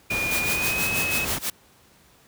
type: tone with pitch glide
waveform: sine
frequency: 2433 to 2564 Hz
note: D#7 to E7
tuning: -39 to -49 cents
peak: -24 dBFS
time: 0.1-1.25 s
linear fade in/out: 5 ms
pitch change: +90 cents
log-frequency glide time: 0.43-0.88 s
type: noise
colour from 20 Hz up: pink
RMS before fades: -30 dBFS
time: 0.1-1.39 s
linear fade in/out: 10 ms
type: noise with tremolo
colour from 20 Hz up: white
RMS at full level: -26 dBFS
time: 0.31-1.5 s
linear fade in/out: 2 ms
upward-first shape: sine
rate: 6.2 Hz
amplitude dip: 90%
effects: pink hiss -56 dBFS RMS until 2.27 s + high-pass 60 Hz 12 dB/octave